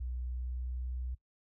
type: tone with pitch glide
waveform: sine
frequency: 61.74 to 62.49 Hz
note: B1 to B1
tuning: 0 to +21 cents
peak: -35 dBFS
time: 0-1.15 s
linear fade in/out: 10 ms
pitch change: +21 cents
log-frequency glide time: 0.2-0.87 s
effects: noise-tail reverb RT60 0.1 s tail -18 dB re dry